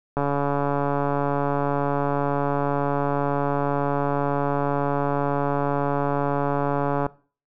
click train, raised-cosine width 1 ms, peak -10 dBFS, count 980, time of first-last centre 0.17-7.064 s, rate 142 Hz, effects noise-tail reverb RT60 0.4 s tail -20 dB re dry

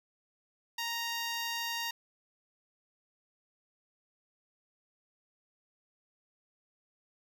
10% pulse tone, 932.3 Hz, A#5, in tune, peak -25 dBFS, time 0.78-1.91 s, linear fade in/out 5 ms, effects none

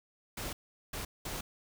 pink noise bursts at uneven times, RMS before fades -39 dBFS, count 3, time 0.37-0.53 / 0.93-1.05 / 1.25-1.41 s, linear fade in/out 5 ms, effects none

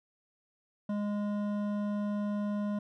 sine tone with hard clipping, 206.3 Hz, G#3, 11 cents flat, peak -32 dBFS, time 0.89-2.79 s, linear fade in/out 5 ms, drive 11 dB, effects none

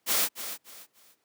white noise with echo, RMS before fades -25 dBFS, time 0.06-0.29 s, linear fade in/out 50 ms, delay 290 ms, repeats 3, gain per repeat -11 dB, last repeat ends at 1.16 s, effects pink hiss -73 dBFS RMS until 1.24 s + high-pass 200 Hz 12 dB/octave

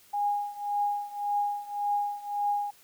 sine tone with tremolo, 820 Hz, G#5, 22 cents flat, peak -23 dBFS, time 0.13-2.71 s, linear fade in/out 10 ms, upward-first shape triangle, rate 1.8 Hz, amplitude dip 90%, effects white hiss -58 dBFS RMS until 2.83 s

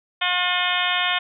harmonic tone with a mistuned harmonic, 358.5 Hz, F4, 45 cents sharp, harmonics 2 / 3 / 4 / 5 / 6 / 7 / 8 / 9 / 10, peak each -28 / -28 / -28 / -28 / -28 / -28 / -28 / -28 / -28 dBFS, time 0.21-1.19 s, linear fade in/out 10 ms, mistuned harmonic 8, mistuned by +59 cents, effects none

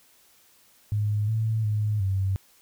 sine tone with pitch steps, 104.8 / 110.8 / 105.9 / 96.3 Hz, G#2 / A2 / G#2 / G2, +16 / +13 / +34 / -30 cents, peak -22 dBFS, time 0.92-2.36 s, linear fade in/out 0 ms, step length 360 ms, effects white hiss -59 dBFS RMS until 2.61 s

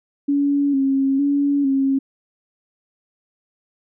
sine tone with vibrato, 277.2 Hz, C#4, in tune, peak -15 dBFS, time 0.28-1.99 s, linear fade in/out 10 ms, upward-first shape square, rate 1.1 Hz, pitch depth 40 cents each way, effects none

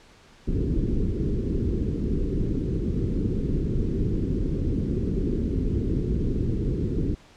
pink low-pass noise, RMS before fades -25 dBFS, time 0.47-7.15 s, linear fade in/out 10 ms, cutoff 420 Hz, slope 48 dB/octave, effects pink hiss -53 dBFS RMS until 7.36 s + low-pass 6000 Hz 12 dB/octave

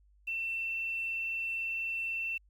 sine tone with quantisation, 2689 Hz, E7, 34 cents sharp, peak -32 dBFS, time 0.27-2.38 s, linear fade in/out 10 ms, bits 10, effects added 50 Hz sine -61 dBFS peak until 2.49 s

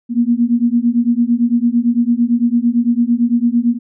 sine beating tone pair, 233.1 / 242 Hz, A#3 / B3, 0 / -35 cents, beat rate 8.9 Hz, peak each -14 dBFS, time 0.09-3.79 s, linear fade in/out 50 ms, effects none

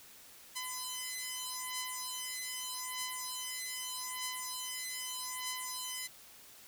5% pulse beating tone pair, 1013 / 1013.81 Hz, B5 / B5, +44 / +45 cents, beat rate 0.81 Hz, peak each -29 dBFS, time 0.55-6.08 s, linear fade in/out 20 ms, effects white hiss -56 dBFS RMS until 6.67 s

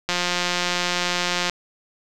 click train, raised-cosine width 0.2 ms, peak -5 dBFS, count 250, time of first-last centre 0.09-1.497 s, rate 177 Hz, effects none

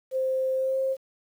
sine tone with pitch glide, 523.3 to 531.2 Hz, C5 to C5, 0 to +26 cents, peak -23 dBFS, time 0.11-0.97 s, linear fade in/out 50 ms, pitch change +26 cents, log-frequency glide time 0.55-0.78 s, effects 9-bit

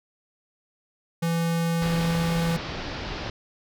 square tone, 167.2 Hz, E3, 25 cents sharp, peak -23 dBFS, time 1.22-2.57 s, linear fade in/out 10 ms
pink low-pass noise, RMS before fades -33 dBFS, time 1.82-3.3 s, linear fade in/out 2 ms, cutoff 5300 Hz, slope 48 dB/octave
effects none

